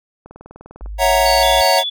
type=click train; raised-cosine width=1 ms; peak=-24 dBFS; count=13; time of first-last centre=0.26-0.86 s; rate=20 Hz
type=linear sweep; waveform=sine; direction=up; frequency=49.84 to 59.6 Hz; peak=-25 dBFS; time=0.81-1.62 s; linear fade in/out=10 ms
type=chord; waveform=square; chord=F# dominant seventh; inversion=second; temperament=equal; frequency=554.4 / 659.3 / 740 / 932.3 Hz; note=C#5 / E5 / F#5 / A#5; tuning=0 / 0 / 0 / 0 cents; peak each=-18 dBFS; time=0.98-1.84 s; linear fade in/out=50 ms
type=tone with vibrato; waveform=sine; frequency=3951 Hz; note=B7; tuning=in tune; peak=-19 dBFS; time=1.25-1.9 s; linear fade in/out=10 ms; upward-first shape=square; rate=2.8 Hz; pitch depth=240 cents each way
effects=none